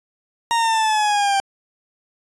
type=exponential sweep; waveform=40% pulse; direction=down; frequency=936 to 784 Hz; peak=-15 dBFS; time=0.51-1.4 s; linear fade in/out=0 ms; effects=resampled to 22050 Hz